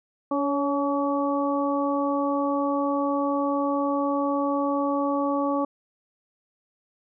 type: harmonic tone with a mistuned harmonic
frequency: 283.7 Hz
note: C#4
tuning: 40 cents sharp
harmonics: 1 / 2 / 3 / 4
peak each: -25 / -27 / -31 / -29 dBFS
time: 0.31-5.65 s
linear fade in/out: 5 ms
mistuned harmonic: 2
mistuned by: -24 cents
effects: none